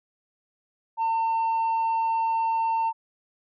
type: tone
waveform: sine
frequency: 904 Hz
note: A5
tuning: 47 cents sharp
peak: -19 dBFS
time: 0.97-2.93 s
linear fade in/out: 50 ms
effects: tanh soft clip ceiling -21 dBFS